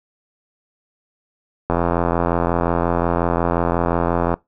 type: click train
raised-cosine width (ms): 1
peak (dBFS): -4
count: 227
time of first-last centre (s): 1.7-4.34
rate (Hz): 85.6
effects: noise-tail reverb RT60 0.2 s tail -23 dB re dry